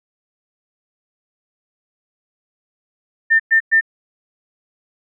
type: tone bursts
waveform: sine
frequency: 1800 Hz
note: A6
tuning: 39 cents sharp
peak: -9 dBFS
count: 3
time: 3.3-3.811 s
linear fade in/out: 20 ms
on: 97 ms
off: 110 ms
effects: none